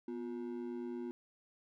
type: ring-modulated tone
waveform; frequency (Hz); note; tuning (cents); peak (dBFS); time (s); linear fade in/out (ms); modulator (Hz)
triangle; 300.2; D4; +38; -34; 0.08-1.11; 0; 54.3
effects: none